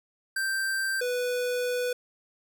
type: tone pair in turn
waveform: square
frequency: 1568 / 493.9 Hz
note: G6 / B4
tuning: 0 / 0 cents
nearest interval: octave + minor sixth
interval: 2000 cents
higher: first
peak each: -27 dBFS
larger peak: neither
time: 0.36-1.01 / 1.01-1.93 s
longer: second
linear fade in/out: 5 ms
effects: none